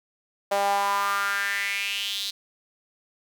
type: tone with high-pass filter sweep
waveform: sawtooth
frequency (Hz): 199.9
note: G3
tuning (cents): +34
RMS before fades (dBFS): -26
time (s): 0.51-2.31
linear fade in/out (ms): 10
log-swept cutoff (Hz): 650 to 4000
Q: 5
effects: none